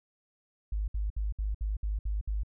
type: tone bursts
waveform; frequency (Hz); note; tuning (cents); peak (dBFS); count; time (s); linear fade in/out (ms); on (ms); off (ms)
sine; 51.7; G#1; -7; -28; 8; 0.72-2.434; 5; 160; 62
effects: none